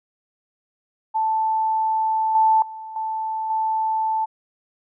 sine tone with level steps, 880 Hz, A5, in tune, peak -18 / -13 / -32 / -23 / -19 dBFS, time 1.14-4.26 s, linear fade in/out 20 ms, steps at 2.35 / 2.62 / 2.96 / 3.5 s, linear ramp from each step 2 ms, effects none

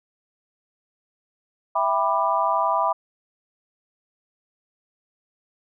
sine chord, E minor seventh, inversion none, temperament just, 659.3 / 791.1 / 988.9 / 1186.7 Hz, E5 / G5 / B5 / D6, 0 / +16 / +2 / +18 cents, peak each -25 / -26 / -22 / -25 dBFS, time 1.75-2.93 s, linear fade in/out 10 ms, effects none

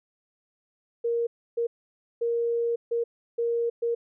sine tone bursts at uneven times, 468.3 Hz, A#4, 8 cents sharp, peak -23 dBFS, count 6, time 1.04-1.27 / 1.57-1.67 / 2.21-2.76 / 2.91-3.04 / 3.38-3.7 / 3.82-3.95 s, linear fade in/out 10 ms, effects none

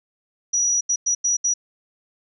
sine tone bursts at uneven times, 5830 Hz, F#8, 26 cents flat, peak -17 dBFS, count 5, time 0.53-0.81 / 0.89-0.96 / 1.06-1.15 / 1.24-1.37 / 1.44-1.54 s, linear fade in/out 10 ms, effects none

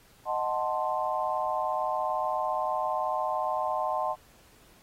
sine chord, D# diminished seventh, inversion none, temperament equal, 622.3 / 740 / 880 / 1046.5 Hz, D#5 / F#5 / A5 / C6, 0 / 0 / 0 / 0 cents, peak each -32 dBFS, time 0.25-4.16 s, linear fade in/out 50 ms, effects pink hiss -59 dBFS RMS until 4.82 s + AAC 48 kbps

